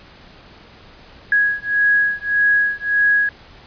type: beating tone pair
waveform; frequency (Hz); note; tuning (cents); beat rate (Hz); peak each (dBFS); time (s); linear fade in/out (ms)
sine; 1661.2 / 1662.9; G#6 / G#6; 0 / +2; 1.7; -17; 1.32-3.29; 2
effects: pink hiss -44 dBFS RMS until 3.66 s + resampled to 11025 Hz